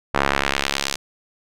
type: tone with band-pass filter sweep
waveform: sawtooth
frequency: 69.3 Hz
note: C#2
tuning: in tune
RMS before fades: -22 dBFS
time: 0.14-0.96 s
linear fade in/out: 10 ms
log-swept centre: 1200 to 5500 Hz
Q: 0.92
effects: none